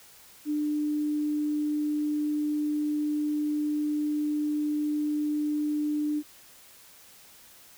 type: tone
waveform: sine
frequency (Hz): 298.7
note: D4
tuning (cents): +29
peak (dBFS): -25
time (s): 0.45-6.23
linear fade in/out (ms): 50
effects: white hiss -53 dBFS RMS until 7.77 s